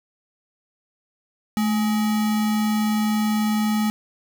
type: tone with sample-and-hold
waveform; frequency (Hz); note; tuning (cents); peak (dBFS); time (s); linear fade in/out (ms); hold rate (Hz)
sine; 215.9; A3; -33; -18; 1.57-3.9; 0; 1050
effects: none